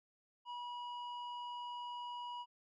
square tone with low-pass filter, 970 Hz, B5, 31 cents flat, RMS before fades -45 dBFS, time 0.45-2.46 s, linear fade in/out 50 ms, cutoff 2500 Hz, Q 1.5, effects none

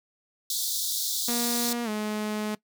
pink high-pass noise, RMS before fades -29 dBFS, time 0.5-1.73 s, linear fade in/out 2 ms, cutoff 3500 Hz, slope 96 dB/octave
sawtooth tone with pitch glide, 238.4 to 212.4 Hz, A#3 to G#3, +39 to +39 cents, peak -24 dBFS, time 1.28-2.55 s, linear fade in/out 5 ms, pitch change -200 cents, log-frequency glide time 1.84-1.89 s
effects noise-tail reverb RT60 0.1 s tail -20 dB re dry

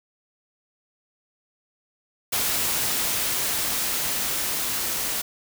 white noise with level ramp, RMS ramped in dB -24 to -27 dBFS, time 2.32-5.22 s, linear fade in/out 10 ms, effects none

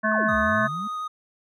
harmonic tone, 216.4 Hz, A3, 29 cents flat, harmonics 1 / 3 / 5 / 7 / 8, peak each -26 / -26 / -26 / -26 / -26 dBFS, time 0.03-0.68 s, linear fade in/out 20 ms
sine exponential two-way sweep, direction down then up, 1413 to 65.41 to 221.7 Hz, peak -32 dBFS, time 0.11-0.88 s, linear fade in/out 10 ms, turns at 0.36 s
triangle tone with vibrato, 1244.5 Hz, D#6, in tune, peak -26 dBFS, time 0.28-1.08 s, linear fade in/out 10 ms, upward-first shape sine, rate 11 Hz, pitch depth 10 cents each way
effects none

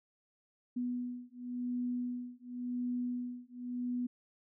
sine beating tone pair, 245.6 / 246.52 Hz, B3 / B3, -9 / -3 cents, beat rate 0.92 Hz, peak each -38 / -38 dBFS, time 0.76-4.07 s, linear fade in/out 10 ms, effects none

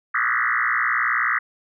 sine tone with frequency modulation, 1591 Hz, G6, 25 cents sharp, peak -18 dBFS, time 0.14-1.39 s, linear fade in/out 10 ms, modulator 59.6 Hz, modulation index 7, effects none

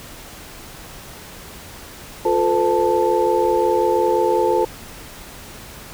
sine tone cluster, 352.3 / 441.4 / 507 / 880 Hz, F4 / A4 / B4 / A5, +15 / +5 / +45 / 0 cents, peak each -20 dBFS, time 2.25-4.65 s, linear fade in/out 5 ms, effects pink hiss -38 dBFS RMS until 5.93 s

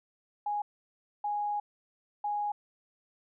sine tone bursts at uneven times, 828 Hz, G#5, 5 cents flat, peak -29 dBFS, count 3, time 0.46-0.62 / 1.24-1.6 / 2.24-2.52 s, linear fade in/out 5 ms, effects none

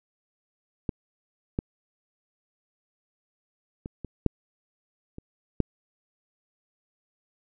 clicks, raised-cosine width 3 ms, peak -14 / -13 / -22 / -22 / -7 / -26 / -8 dBFS, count 7, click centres 0.892 / 1.589 / 3.859 / 4.047 / 4.263 / 5.184 / 5.603 s, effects none

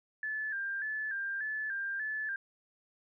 sine tone with vibrato, 1661.2 Hz, G#6, in tune, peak -33 dBFS, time 0.23-2.36 s, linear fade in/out 2 ms, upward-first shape square, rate 1.7 Hz, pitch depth 73 cents each way, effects none

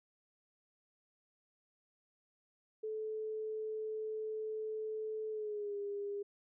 sine tone with pitch glide, 434.5 to 405.4 Hz, A4 to G#4, -22 to -42 cents, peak -37 dBFS, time 2.83-6.23 s, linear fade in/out 10 ms, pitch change -120 cents, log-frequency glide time 5.3-5.76 s, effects none

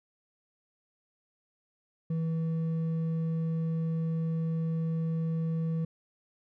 sine tone with hard clipping, 162.6 Hz, E3, 23 cents flat, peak -29 dBFS, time 2.1-5.85 s, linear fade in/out 5 ms, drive 4 dB, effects none

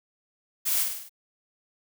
blue noise with echo, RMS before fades -26 dBFS, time 0.65-0.84 s, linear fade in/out 20 ms, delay 51 ms, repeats 5, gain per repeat -4 dB, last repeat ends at 1.095 s, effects none

